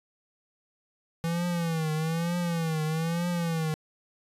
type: tone with vibrato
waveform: square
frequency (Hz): 165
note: E3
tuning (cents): +2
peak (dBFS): -27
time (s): 1.24-3.74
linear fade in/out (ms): 0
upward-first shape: triangle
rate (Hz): 1.1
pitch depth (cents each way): 120
effects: resampled to 32000 Hz